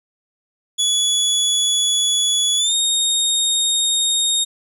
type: tone with pitch glide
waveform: 25% pulse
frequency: 3403 to 3711 Hz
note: G#7 to A#7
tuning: +41 to -9 cents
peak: -11 dBFS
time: 0.78-4.45 s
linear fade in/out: 20 ms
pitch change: +150 cents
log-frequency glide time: 2.57-2.75 s
effects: none